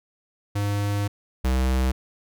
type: tone pair in turn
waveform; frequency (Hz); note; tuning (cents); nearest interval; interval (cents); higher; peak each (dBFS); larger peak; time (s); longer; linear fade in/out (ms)
square; 101.9 / 64.36; G#2 / C2; -32 / -28; minor sixth; 796; first; -23 / -20; second; 0.55-1.08 / 1.44-1.92; first; 10
effects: none

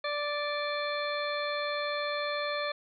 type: harmonic tone with a mistuned harmonic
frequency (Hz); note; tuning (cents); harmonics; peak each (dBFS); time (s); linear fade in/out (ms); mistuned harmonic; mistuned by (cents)
586; D5; -4; 1 / 2 / 3 / 4 / 6 / 7; -33 / -36 / -38 / -39 / -41 / -41; 0.04-2.72; 5; 7; +48
effects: none

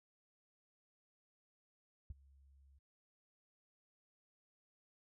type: tone with ADSR envelope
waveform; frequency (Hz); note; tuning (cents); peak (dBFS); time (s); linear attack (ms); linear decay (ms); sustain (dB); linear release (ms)
sine; 68.5; C#2; -20; -40; 2.1-2.79; 4; 23; -23; 11
effects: none

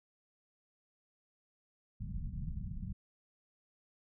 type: low-pass noise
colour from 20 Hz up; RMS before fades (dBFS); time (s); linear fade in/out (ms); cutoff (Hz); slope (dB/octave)
pink; -40; 2-2.93; 10; 200; 48
effects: none

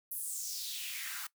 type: noise with high-pass filter sweep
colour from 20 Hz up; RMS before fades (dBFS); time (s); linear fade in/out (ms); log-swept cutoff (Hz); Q
white; -40; 0.11-1.27; 5; 12000 to 1200; 3.1
effects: noise-tail reverb RT60 0.1 s tail -19 dB re dry

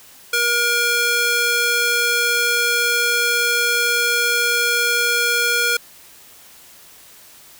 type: tone with high-pass filter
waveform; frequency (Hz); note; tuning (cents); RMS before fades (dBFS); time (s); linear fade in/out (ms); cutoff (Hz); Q
square; 475.4; A#4; +34; -18; 0.33-5.77; 5; 1300; 0.88
effects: white hiss -45 dBFS RMS until 7.59 s

